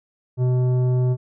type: tone with tanh clipping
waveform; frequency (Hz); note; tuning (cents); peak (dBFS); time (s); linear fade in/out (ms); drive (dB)
triangle; 126; B2; +35; -18; 0.37-1.17; 50; 15
effects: none